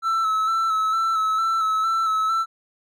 triangle tone with vibrato, 1315 Hz, E6, 5 cents flat, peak -17 dBFS, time 0.02-2.46 s, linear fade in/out 50 ms, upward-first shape square, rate 2.2 Hz, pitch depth 25 cents each way, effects none

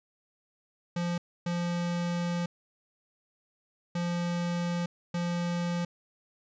square tone bursts at uneven times, 173.6 Hz, F3, 10 cents flat, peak -29 dBFS, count 4, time 0.96-1.18 / 1.46-2.46 / 3.95-4.86 / 5.14-5.85 s, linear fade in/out 5 ms, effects resampled to 16000 Hz

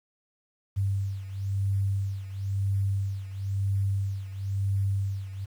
sine beating tone pair, 98 / 98.99 Hz, G2 / G2, 0 / +17 cents, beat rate 0.99 Hz, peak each -27 / -31 dBFS, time 0.76-5.46 s, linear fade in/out 20 ms, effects 9-bit

